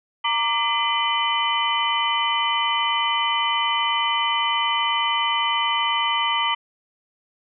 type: tone cluster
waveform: sine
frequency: 929 / 1176 / 2025 / 2386 / 3026 Hz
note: A#5 / D6 / B6 / D7 / F#7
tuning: -6 / +2 / +43 / +27 / +38 cents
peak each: -24 / -25 / -27 / -31 / -24 dBFS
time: 0.24-6.55 s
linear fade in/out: 10 ms
effects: none